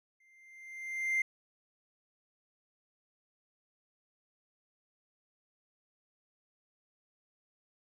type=tone with exponential growth; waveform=triangle; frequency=2093 Hz; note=C7; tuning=in tune; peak=-23 dBFS; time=0.2-1.22 s; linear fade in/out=5 ms; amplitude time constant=220 ms; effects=tanh soft clip ceiling -22 dBFS